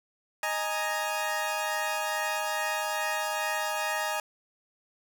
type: chord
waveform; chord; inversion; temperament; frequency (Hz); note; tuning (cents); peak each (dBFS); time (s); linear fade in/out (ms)
20% pulse; D# suspended fourth; none; equal; 622.3 / 830.6 / 932.3; D#5 / G#5 / A#5; 0 / 0 / 0; -28 / -27 / -29; 0.43-4.2; 2
effects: none